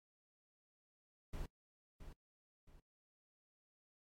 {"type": "noise with echo", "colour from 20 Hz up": "brown", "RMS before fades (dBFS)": -43, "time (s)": [1.33, 1.46], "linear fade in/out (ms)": 5, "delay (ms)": 670, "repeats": 2, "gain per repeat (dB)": -9, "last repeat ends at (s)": 2.8, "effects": ["noise-tail reverb RT60 0.1 s tail -22 dB re dry", "MP3 64 kbps"]}